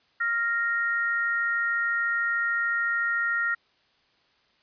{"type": "tone pair together", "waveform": "sine", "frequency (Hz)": [1396.9, 1863.4], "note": ["F6", "A#6"], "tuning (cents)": [0, -1], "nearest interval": "perfect fourth", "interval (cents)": 499, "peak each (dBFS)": -26, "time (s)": [0.2, 3.55], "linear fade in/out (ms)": 10, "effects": ["white hiss -65 dBFS RMS until 4.62 s", "resampled to 11025 Hz"]}